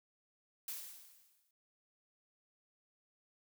blue noise with exponential decay, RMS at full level -41 dBFS, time 0.68-1.51 s, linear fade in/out 2 ms, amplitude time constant 180 ms, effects noise-tail reverb RT60 0.3 s tail -26 dB re dry

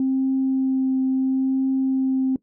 sine tone with vibrato, 263.9 Hz, C4, 15 cents sharp, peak -17 dBFS, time 0-2.36 s, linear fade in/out 2 ms, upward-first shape triangle, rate 0.74 Hz, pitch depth 12 cents each way, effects noise-tail reverb RT60 0.1 s tail -19 dB re dry + tanh soft clip ceiling -13 dBFS

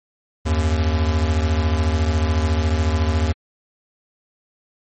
square beating tone pair, 77.78 / 91.78 Hz, D#2 / F#2, 0 / -14 cents, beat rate 14 Hz, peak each -18 / -23 dBFS, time 0.45-3.33 s, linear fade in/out 20 ms, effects MP3 32 kbps

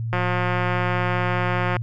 click train, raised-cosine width 0.5 ms, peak -9 dBFS, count 294, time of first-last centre 0.13-1.767 s, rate 179 Hz, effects added 114 Hz sine -24 dBFS peak until 1.82 s

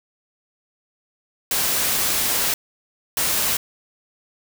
white noise bursts at uneven times, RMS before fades -21 dBFS, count 2, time 1.51-2.54 / 3.17-3.57 s, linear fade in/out 2 ms, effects none

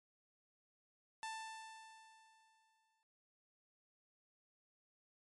sawtooth tone with exponential decay, 886 Hz, A5, 12 cents sharp, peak -38 dBFS, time 1.23-3.03 s, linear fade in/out 0 ms, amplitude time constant 390 ms, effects MP3 48 kbps

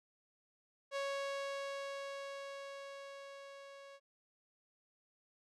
sawtooth tone with level ramp, 554.4 Hz, C#5, in tune, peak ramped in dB -32 to -49 dBFS, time 0.91-4 s, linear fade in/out 50 ms, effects low-pass 6000 Hz 12 dB/octave

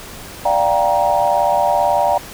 sine chord, G minor seventh, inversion second, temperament just, 588 / 705.6 / 784 / 940.8 Hz, D5 / F5 / G5 / Bb5, +2 / +18 / 0 / +16 cents, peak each -18 dBFS, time 0.45-2.18 s, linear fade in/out 5 ms, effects pink hiss -34 dBFS RMS until 2.33 s

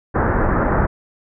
pink low-pass noise, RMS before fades -17 dBFS, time 0.14-0.87 s, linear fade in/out 20 ms, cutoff 1700 Hz, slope 48 dB/octave, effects none

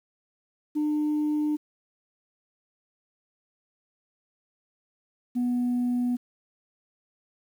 sine tone pair in turn, 300.7 / 245.2 Hz, D4 / B3, +41 / -12 cents, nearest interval major third, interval 353 cents, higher first, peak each -21 dBFS, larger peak neither, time 0.75-1.57 / 5.35-6.17 s, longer neither, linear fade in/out 20 ms, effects tanh soft clip ceiling -21 dBFS + 9-bit

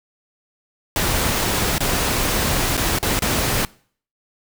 pink noise with dropouts, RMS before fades -20 dBFS, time 0.96-3.65 s, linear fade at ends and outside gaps 1 ms, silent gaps 1.782-1.805 / 2.769-2.776 / 2.987-3.028 / 3.192-3.221 s, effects noise-tail reverb RT60 0.5 s tail -23 dB re dry

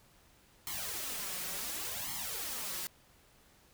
white noise with flanger, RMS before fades -39 dBFS, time 0.67-2.87 s, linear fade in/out 0 ms, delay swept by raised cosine 0.94 to 5.54 ms, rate 0.69 Hz, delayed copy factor +0.95, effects pink hiss -64 dBFS RMS until 3.73 s

